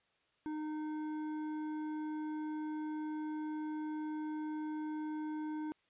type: tone with hard clipping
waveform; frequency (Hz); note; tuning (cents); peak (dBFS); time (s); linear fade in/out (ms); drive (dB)
sine; 307; D#4; -23; -39; 0.46-5.72; 0; 9
effects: white hiss -75 dBFS RMS until 5.89 s + resampled to 8000 Hz